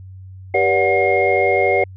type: tone cluster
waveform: sine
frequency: 390.5 / 484.6 / 575 / 734 / 2139 Hz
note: G4 / B4 / D5 / F#5 / C7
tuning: -7 / -33 / -37 / -14 / +38 cents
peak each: -19 dBFS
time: 0.54-1.84 s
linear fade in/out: 5 ms
effects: tanh soft clip ceiling -2 dBFS + added 94 Hz sine -34 dBFS peak until 1.96 s